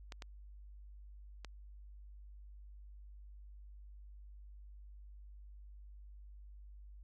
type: clicks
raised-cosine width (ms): 0.2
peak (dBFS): -29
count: 3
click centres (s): 0.122 / 0.222 / 1.447
effects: added 50 Hz sine -51 dBFS peak until 7.03 s